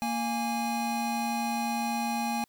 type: tone pair together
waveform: square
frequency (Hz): 232 / 826.8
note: A#3 / G#5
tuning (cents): -8 / -8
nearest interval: octave + minor seventh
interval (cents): 2200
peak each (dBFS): -32 / -31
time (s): 0.02-2.44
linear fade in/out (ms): 0
effects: white hiss -70 dBFS RMS until 2.48 s